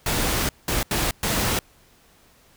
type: noise bursts at uneven times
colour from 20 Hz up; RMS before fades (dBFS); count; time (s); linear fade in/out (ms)
pink; -23; 4; 0.06-0.49 / 0.68-0.83 / 0.91-1.11 / 1.23-1.59; 2
effects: pink hiss -56 dBFS RMS until 2.56 s